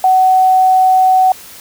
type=tone; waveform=sine; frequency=750 Hz; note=F#5; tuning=23 cents sharp; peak=-6 dBFS; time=0.04-1.32 s; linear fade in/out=2 ms; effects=white hiss -35 dBFS RMS until 1.6 s